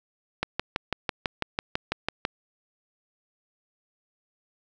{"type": "click train", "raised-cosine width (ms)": 0.3, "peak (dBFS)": -9, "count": 12, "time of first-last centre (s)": [0.43, 2.251], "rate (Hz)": 6.04, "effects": []}